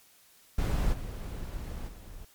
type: noise with level steps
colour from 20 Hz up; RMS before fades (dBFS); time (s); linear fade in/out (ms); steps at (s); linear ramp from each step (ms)
brown; -27 / -37 / -45; 0.58-2.25; 5; 0.92 / 1.87; 20
effects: white hiss -60 dBFS RMS until 2.34 s + MP3 96 kbps